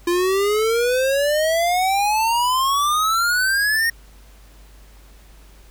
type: exponential sweep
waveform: square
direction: up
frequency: 343 to 1864.7 Hz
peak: -17 dBFS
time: 0.07-3.9 s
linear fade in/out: 5 ms
effects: added 50 Hz sine -44 dBFS peak until 5.7 s + pink hiss -52 dBFS RMS until 5.7 s